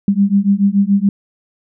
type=beating tone pair; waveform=sine; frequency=196 / 203 Hz; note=G3 / G#3; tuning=0 / -39 cents; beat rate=7 Hz; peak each=-13 dBFS; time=0.08-1.09 s; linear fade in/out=2 ms; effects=none